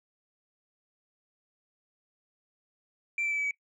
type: tone with pitch steps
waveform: sine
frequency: 2349 / 2330 / 2311 / 2293 / 2274 Hz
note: D7 / D7 / D7 / D7 / C#7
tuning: 0 / -14 / -28 / -42 / +44 cents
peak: -26 dBFS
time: 3.18-3.51 s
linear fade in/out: 2 ms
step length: 66 ms
effects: noise-tail reverb RT60 0.1 s tail -20 dB re dry + tanh soft clip ceiling -25 dBFS